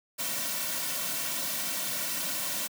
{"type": "noise with comb filter", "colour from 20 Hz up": "white", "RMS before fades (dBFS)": -32, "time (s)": [0.18, 2.68], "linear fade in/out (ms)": 20, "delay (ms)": 2.4, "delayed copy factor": -0.75, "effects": ["high-pass 150 Hz 12 dB/octave"]}